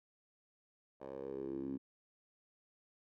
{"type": "tone with band-pass filter sweep", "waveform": "10% pulse", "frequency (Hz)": 67.7, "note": "C#2", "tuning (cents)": -40, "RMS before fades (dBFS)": -43, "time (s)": [1, 1.78], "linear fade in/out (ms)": 20, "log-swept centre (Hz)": [630, 260], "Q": 4.8, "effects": []}